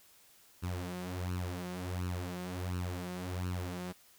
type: tone with flanger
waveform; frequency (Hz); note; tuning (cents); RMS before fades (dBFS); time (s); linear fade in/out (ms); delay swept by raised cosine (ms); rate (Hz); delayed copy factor
sawtooth; 90.1; F#2; -45; -38; 0.62-3.93; 20; 0.71 to 5.51; 1.4; +0.75
effects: white hiss -62 dBFS RMS until 4.18 s